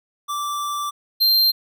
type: tone pair in turn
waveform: square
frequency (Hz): 1169 / 4166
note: D6 / C8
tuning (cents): -8 / -8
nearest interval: octave + minor seventh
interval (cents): 2200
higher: second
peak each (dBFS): -24 / -14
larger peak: second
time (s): 0.28-0.91 / 1.2-1.52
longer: first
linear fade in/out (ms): 20
effects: none